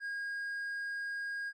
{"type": "tone", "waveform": "triangle", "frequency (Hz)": 1630, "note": "G#6", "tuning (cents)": -33, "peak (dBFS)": -34, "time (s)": [0, 1.53], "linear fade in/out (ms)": 50, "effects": ["resampled to 24000 Hz"]}